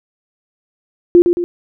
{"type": "tone with echo", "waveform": "sine", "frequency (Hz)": 349.2, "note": "F4", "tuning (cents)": 0, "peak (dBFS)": -3, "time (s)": [1.15, 1.22], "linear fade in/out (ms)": 0, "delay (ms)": 110, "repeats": 2, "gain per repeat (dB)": -6, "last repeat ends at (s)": 1.44, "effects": []}